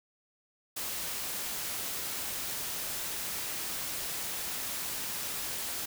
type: noise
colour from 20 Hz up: white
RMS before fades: -36 dBFS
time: 0.76-5.86 s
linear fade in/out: 10 ms
effects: none

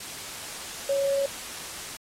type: tone in noise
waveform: sine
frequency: 554 Hz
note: C#5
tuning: 1 cent flat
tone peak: -22 dBFS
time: 0.89-1.26 s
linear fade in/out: 5 ms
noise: white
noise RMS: -37 dBFS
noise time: 0-1.97 s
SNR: +12 dB
effects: low-pass 10000 Hz 12 dB/octave + AAC 48 kbps

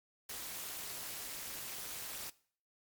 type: noise with amplitude modulation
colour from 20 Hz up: white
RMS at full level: -40 dBFS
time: 0.29-2.3 s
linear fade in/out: 5 ms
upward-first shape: sine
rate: 270 Hz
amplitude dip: 85%
effects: noise-tail reverb RT60 0.5 s tail -20 dB re dry + MP3 96 kbps

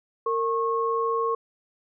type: tone pair together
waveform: sine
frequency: 458.7 / 1091 Hz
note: A#4 / C#6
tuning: -28 / -28 cents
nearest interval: octave + minor third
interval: 1500 cents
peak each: -25 dBFS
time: 0.26-1.35 s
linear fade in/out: 5 ms
effects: none

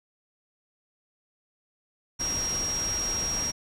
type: tone in noise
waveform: sine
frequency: 5620 Hz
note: F8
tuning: 10 cents sharp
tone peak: -27 dBFS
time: 2.19-3.52 s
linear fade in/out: 20 ms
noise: pink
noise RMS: -35 dBFS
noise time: 2.19-3.52 s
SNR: +5 dB
effects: low-pass 11000 Hz 12 dB/octave

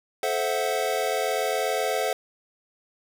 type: chord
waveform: square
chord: F# half-diminished seventh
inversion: first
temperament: equal with one note detuned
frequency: 435.7 / 523.3 / 659.3 / 740 Hz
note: A4 / C5 / E5 / F#5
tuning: -17 / 0 / 0 / 0 cents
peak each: -30 dBFS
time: 0.23-2.13 s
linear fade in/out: 2 ms
effects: none

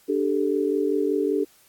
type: chord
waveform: sine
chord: D suspended fourth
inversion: none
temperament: equal with one note detuned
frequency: 293.7 / 392 / 437.2 Hz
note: D4 / G4 / A4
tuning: 0 / 0 / -11 cents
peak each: -25 / -24 / -25 dBFS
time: 0.08-1.45 s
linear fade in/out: 20 ms
effects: white hiss -57 dBFS RMS until 1.68 s + AAC 64 kbps

